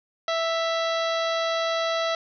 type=harmonic tone with a mistuned harmonic; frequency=659.3 Hz; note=E5; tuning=in tune; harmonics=1 / 2 / 3 / 4 / 5 / 6 / 7 / 8 / 9; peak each=-25 / -29 / -33 / -40 / -35 / -34 / -41 / -45 / -44 dBFS; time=0.28-2.15 s; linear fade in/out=2 ms; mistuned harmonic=4; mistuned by=+38 cents; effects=none

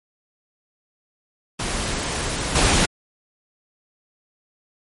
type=noise with level steps; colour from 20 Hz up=pink; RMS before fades=-25 / -17 dBFS; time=1.59-2.86 s; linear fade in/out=10 ms; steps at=2.55 s; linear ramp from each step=5 ms; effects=MP3 48 kbps

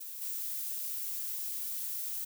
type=noise with level steps; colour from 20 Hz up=violet; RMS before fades=-43 / -37 dBFS; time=0-2.25 s; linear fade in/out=10 ms; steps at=0.21 s; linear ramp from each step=10 ms; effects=none

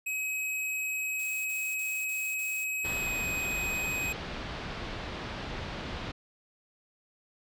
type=tone with pitch glide; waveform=square; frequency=2545 to 2517 Hz; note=D#7 to D#7; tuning=+39 to +19 cents; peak=-31 dBFS; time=0.06-4.13 s; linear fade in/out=10 ms; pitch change=-20 cents; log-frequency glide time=2.92-3.14 s
type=noise bursts; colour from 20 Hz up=blue; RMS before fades=-47 dBFS; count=5; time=1.19-2.646 s; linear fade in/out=5 ms; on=260 ms; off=39 ms
type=low-pass noise; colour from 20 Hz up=pink; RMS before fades=-38 dBFS; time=2.84-6.12 s; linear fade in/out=10 ms; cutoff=4300 Hz; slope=24 dB/octave
effects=none

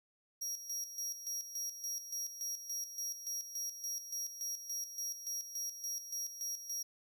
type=tone with tremolo; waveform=40% pulse; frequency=5660 Hz; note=F8; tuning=22 cents sharp; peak=-36 dBFS; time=0.41-6.83 s; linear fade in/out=10 ms; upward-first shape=square; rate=3.5 Hz; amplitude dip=65%; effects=none

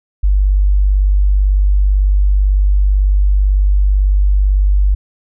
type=tone; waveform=sine; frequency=49.01 Hz; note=G1; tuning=in tune; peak=-8 dBFS; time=0.23-4.95 s; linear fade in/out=10 ms; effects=none

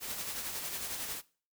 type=noise with tremolo; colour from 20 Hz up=white; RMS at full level=-37 dBFS; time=0-1.22 s; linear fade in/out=50 ms; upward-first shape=sine; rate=11 Hz; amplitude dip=40%; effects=noise-tail reverb RT60 0.4 s tail -20 dB re dry

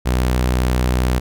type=tone; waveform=sawtooth; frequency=62.4 Hz; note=B1; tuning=19 cents sharp; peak=-11 dBFS; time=0.05-1.2 s; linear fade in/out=20 ms; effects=none

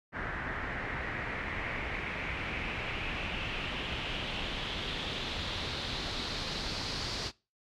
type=noise with low-pass filter sweep; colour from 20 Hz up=pink; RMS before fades=-36 dBFS; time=0.12-7.32 s; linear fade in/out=50 ms; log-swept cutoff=1700 to 4800 Hz; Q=3.5; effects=noise-tail reverb RT60 0.3 s tail -23 dB re dry + MP3 96 kbps

